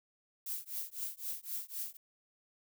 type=noise with tremolo; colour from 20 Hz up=violet; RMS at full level=-37 dBFS; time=0.46-1.97 s; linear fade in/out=5 ms; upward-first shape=triangle; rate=3.9 Hz; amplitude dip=100%; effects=none